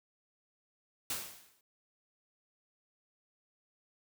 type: noise with exponential decay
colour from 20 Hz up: white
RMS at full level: -34 dBFS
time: 1.1-1.61 s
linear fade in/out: 2 ms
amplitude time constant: 110 ms
effects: none